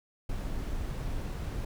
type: noise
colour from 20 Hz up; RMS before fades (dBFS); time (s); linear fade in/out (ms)
brown; -34; 0.29-1.65; 5
effects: none